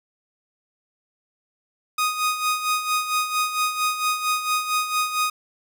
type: tone with tremolo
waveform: sawtooth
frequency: 1244.5 Hz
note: D#6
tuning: in tune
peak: -15 dBFS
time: 1.98-5.3 s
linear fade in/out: 5 ms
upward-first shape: sine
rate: 4.4 Hz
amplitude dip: 65%
effects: none